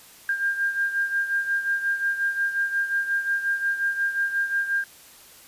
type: beating tone pair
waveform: sine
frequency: 1600 / 1605.6 Hz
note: G6 / G6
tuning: +35 / +41 cents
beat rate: 5.6 Hz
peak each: -23 / -29 dBFS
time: 0.29-4.84 s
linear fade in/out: 2 ms
effects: white hiss -49 dBFS RMS until 5.47 s + resampled to 32000 Hz